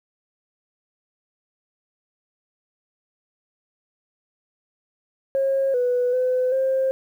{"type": "tone with pitch steps", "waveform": "sine", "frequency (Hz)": [541, 493.4, 507, 529], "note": ["C#5", "B4", "B4", "C5"], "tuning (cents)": [-42, -2, 45, 19], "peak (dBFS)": -17, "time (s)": [5.35, 6.91], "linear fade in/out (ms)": 0, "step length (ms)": 390, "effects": ["tanh soft clip ceiling -14 dBFS", "9-bit"]}